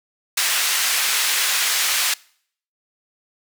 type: band-pass noise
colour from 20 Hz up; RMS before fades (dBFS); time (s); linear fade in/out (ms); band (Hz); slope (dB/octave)
pink; -20; 0.37-2.14; 5; 1800 to 15000; 12
effects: noise-tail reverb RT60 0.6 s tail -24 dB re dry